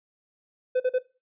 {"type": "tone bursts", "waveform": "triangle", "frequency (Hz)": 507, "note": "B4", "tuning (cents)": 45, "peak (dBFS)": -18, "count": 3, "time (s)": [0.75, 0.987], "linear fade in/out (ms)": 10, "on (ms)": 51, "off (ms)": 42, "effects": ["noise-tail reverb RT60 0.3 s tail -18 dB re dry", "resampled to 8000 Hz"]}